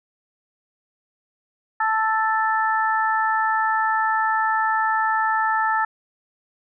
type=harmonic tone; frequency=440 Hz; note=A4; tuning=in tune; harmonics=2 / 3 / 4; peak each=-21 / -23 / -24 dBFS; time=1.8-5.85 s; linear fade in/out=5 ms; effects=none